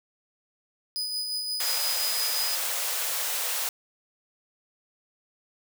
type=tone with tremolo; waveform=40% pulse; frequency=4978 Hz; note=D#8; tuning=in tune; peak=-26 dBFS; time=0.96-2.55 s; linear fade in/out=0 ms; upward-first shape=sine; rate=5.7 Hz; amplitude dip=35%
type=high-pass noise; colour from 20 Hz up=white; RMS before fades=-29 dBFS; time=1.6-3.69 s; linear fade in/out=2 ms; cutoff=450 Hz; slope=96 dB/octave
effects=none

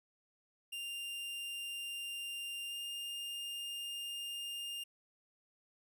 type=tone with pitch glide; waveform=45% pulse; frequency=2794 to 2812 Hz; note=F7 to F7; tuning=0 to +11 cents; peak=-40 dBFS; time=0.72-4.84 s; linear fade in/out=10 ms; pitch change=+11 cents; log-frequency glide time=2.68-2.74 s; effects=none

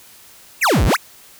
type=exponential two-way sweep; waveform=square; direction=down then up; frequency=2930 to 41 to 2930 Hz; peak=-13 dBFS; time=0.61-0.97 s; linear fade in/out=20 ms; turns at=0.85 s; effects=white hiss -45 dBFS RMS until 1.39 s

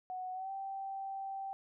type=tone with pitch glide; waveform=sine; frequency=740 to 779 Hz; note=F#5 to G5; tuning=0 to -11 cents; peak=-38 dBFS; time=0.1-1.53 s; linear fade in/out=0 ms; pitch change=+89 cents; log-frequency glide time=0.33-0.51 s; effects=none

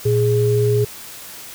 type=tone pair together; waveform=sine; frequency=116.54 / 415.8 Hz; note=A#2 / G#4; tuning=0 / +2 cents; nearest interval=octave + minor seventh; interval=2202 cents; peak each=-16 dBFS; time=0.05-0.85 s; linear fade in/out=10 ms; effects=white hiss -36 dBFS RMS until 1.54 s

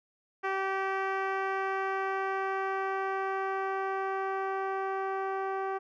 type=tone with low-pass filter sweep; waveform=10% pulse; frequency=385.9 Hz; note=G4; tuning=27 cents flat; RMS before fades=-32 dBFS; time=0.43-5.79 s; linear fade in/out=20 ms; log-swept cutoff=1900 to 1000 Hz; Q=0.84; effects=none

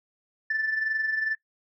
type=tone with amplitude modulation; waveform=sine; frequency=1760 Hz; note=A6; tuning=in tune; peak=-21 dBFS; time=0.5-1.35 s; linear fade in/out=5 ms; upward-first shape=sine; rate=22.3 Hz; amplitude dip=60%; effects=noise-tail reverb RT60 0.1 s tail -20 dB re dry + tanh soft clip ceiling -20 dBFS

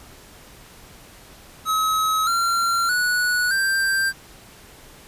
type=tone with pitch steps; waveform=square; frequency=1280 / 1371.9 / 1470.3 / 1575.9 Hz; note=D#6 / F6 / F#6 / G6; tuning=+49 / -31 / -11 / +9 cents; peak=-19 dBFS; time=1.65-4.13 s; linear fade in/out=50 ms; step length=620 ms; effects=pink hiss -46 dBFS RMS until 5.07 s + resampled to 32000 Hz

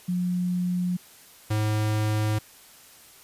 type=tone pair in turn; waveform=sine / square; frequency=179.1 / 107.2 Hz; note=F3 / A2; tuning=+44 / -45 cents; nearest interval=major sixth; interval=889 cents; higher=first; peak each=-23 dBFS; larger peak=neither; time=0.08-0.97 / 1.5-2.39 s; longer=neither; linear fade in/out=10 ms; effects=white hiss -51 dBFS RMS until 3.23 s + resampled to 32000 Hz

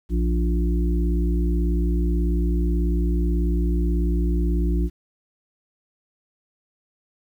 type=harmonic tone; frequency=58.27 Hz; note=A#1; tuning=in tune; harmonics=1 / 3 / 5 / 6; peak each=-19 / -27 / -30 / -31 dBFS; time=0.09-4.9 s; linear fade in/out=50 ms; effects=9-bit

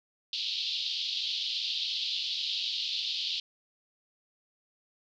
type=band-pass noise; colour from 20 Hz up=white; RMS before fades=-33 dBFS; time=0.33-3.4 s; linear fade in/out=2 ms; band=3000 to 4500 Hz; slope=48 dB/octave; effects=none

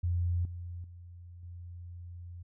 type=tone with level steps; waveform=sine; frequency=87.31 Hz; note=F2; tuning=in tune; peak=-27 / -38 / -46 / -42 dBFS; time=0.03-2.43 s; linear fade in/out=10 ms; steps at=0.45 / 0.84 / 1.43 s; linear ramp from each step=2 ms; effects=none

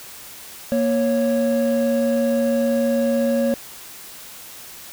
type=tone pair together; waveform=triangle; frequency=234.8 / 552.4 Hz; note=A#3 / C#5; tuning=+13 / -6 cents; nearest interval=octave + minor third; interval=1481 cents; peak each=-17 dBFS; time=0.72-3.54 s; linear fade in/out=0 ms; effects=tanh soft clip ceiling -7 dBFS + white hiss -39 dBFS RMS until 4.92 s

